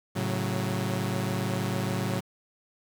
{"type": "chord", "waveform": "sawtooth", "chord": "F# minor", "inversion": "first", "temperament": "equal with one note detuned", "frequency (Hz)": [110, 136.68, 185], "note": ["A2", "C#3", "F#3"], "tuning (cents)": [0, -24, 0], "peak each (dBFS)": [-27, -29, -27], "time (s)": [0.15, 2.21], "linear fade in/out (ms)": 20, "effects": ["8-bit"]}